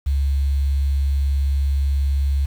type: tone with quantisation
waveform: sine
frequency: 69.3 Hz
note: C#2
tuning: in tune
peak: -16 dBFS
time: 0.06-2.46 s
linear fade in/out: 10 ms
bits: 7
effects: none